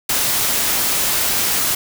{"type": "noise", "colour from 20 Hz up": "white", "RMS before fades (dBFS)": -18, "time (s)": [0.09, 1.75], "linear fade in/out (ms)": 5, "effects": []}